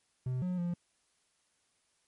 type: tone with pitch steps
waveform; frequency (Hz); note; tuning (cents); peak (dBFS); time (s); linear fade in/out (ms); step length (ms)
triangle; 127.5 / 181.1 / 174.2; C3 / F#3 / F3; -44 / -37 / -4; -29; 0.26-0.74; 5; 160
effects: white hiss -74 dBFS RMS until 2.07 s + MP3 48 kbps